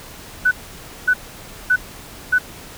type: tone bursts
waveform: sine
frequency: 1494 Hz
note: F#6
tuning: 16 cents sharp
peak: -11 dBFS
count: 4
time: 0.45-2.386 s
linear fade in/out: 10 ms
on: 64 ms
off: 560 ms
effects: pink hiss -38 dBFS RMS until 2.77 s